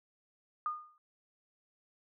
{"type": "tone with exponential decay", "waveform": "sine", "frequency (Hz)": 1222, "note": "D#6", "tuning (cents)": -32, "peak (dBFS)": -29, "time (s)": [0.66, 0.98], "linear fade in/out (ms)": 1, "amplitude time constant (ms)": 69, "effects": []}